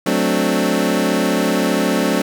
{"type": "chord", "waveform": "25% pulse", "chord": "D dominant seventh", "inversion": "first", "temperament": "equal", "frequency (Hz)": [185, 220, 261.6, 293.7], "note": ["F#3", "A3", "C4", "D4"], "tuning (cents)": [0, 0, 0, 0], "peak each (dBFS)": -17, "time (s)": [0.06, 2.22], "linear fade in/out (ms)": 5, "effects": []}